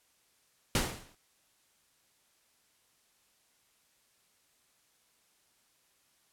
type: noise with exponential decay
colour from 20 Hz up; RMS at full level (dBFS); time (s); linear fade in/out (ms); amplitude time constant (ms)
pink; -25; 0.75-1.15; 2; 86
effects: white hiss -70 dBFS RMS until 6.32 s + low-pass 12000 Hz 12 dB/octave